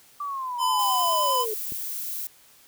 sine linear sweep, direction down, 1174.7 to 415.3 Hz, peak -28 dBFS, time 0.2-1.54 s, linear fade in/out 5 ms
square tone with vibrato, 1010 Hz, B5, 39 cents sharp, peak -22 dBFS, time 0.58-1.46 s, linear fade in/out 50 ms, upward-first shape triangle, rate 9.7 Hz, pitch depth 18 cents each way
violet noise, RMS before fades -32 dBFS, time 0.79-2.27 s, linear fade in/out 2 ms
click, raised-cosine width 3 ms, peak -26 dBFS, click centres 1.722 s
effects white hiss -55 dBFS RMS until 2.67 s

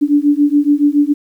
sine beating tone pair, 287.4 / 294.5 Hz, D4 / D4, -37 / +5 cents, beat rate 7.1 Hz, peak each -12 dBFS, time 0.01-1.14 s, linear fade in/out 20 ms, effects 8-bit

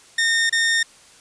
sawtooth tone with dropouts, 1830 Hz, A#6, 32 cents flat, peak -13 dBFS, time 0.18-0.83 s, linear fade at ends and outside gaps 5 ms, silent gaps 0.496-0.525 s, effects white hiss -49 dBFS RMS until 1.2 s + resampled to 22050 Hz

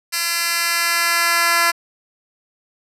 10% pulse tone with high-pass filter sweep, 340 Hz, F4, 46 cents flat, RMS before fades -18 dBFS, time 0.12-1.72 s, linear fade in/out 20 ms, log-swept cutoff 3100 to 1100 Hz, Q 0.74, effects resampled to 32000 Hz + 7-bit

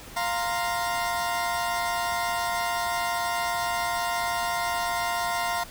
30% pulse chord, F suspended fourth, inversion none, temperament equal, 698.5 / 932.3 / 1046.5 Hz, F5 / Bb5 / C6, 0 / 0 / 0 cents, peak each -26 / -28 / -29 dBFS, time 0.16-5.64 s, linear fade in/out 10 ms, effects pink hiss -44 dBFS RMS until 5.7 s

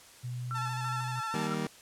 sine tone with pitch glide, 123.47 to 126.21 Hz, B2 to B2, 0 to +38 cents, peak -34 dBFS, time 0.23-1.21 s, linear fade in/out 20 ms, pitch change +38 cents, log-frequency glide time 0.39-0.82 s
sine tone with tremolo, 1347 Hz, E6, 37 cents sharp, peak -34 dBFS, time 0.51-1.54 s, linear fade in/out 0 ms, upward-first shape square, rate 3 Hz, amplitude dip 55%
sawtooth tone with vibrato, 880 Hz, A5, in tune, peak -33 dBFS, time 0.54-1.48 s, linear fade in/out 20 ms, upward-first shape square, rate 13 Hz, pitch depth 32 cents each way
30% pulse chord, Eb major, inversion none, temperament just, 155.56 / 194.45 / 233.3 Hz, Eb3 / G3 / Bb3, 0 / -14 / +2 cents, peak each -33 dBFS, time 1.34-1.67 s, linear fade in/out 2 ms
effects white hiss -54 dBFS RMS until 1.81 s + low-pass 10000 Hz 12 dB/octave

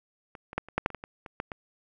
clicks, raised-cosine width 0.5 ms, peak -28 / -26 / -12 / -30 / -10 / -8 / -27 / -21 / -24 / -26 / -16 / -21 dBFS, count 12, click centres 0.352 / 0.531 / 0.58 / 0.686 / 0.78 / 0.861 / 0.903 / 0.947 / 1.039 / 1.262 / 1.401 / 1.518 s, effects none

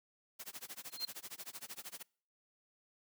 white noise with tremolo, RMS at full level -45 dBFS, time 0.39-2.03 s, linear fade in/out 10 ms, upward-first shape sine, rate 13 Hz, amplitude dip 100%
sine tone with exponential growth, 4186 Hz, C8, in tune, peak -32 dBFS, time 0.88-1.05 s, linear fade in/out 2 ms, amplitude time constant 36 ms
effects noise-tail reverb RT60 0.5 s tail -26 dB re dry + high-pass 150 Hz 12 dB/octave

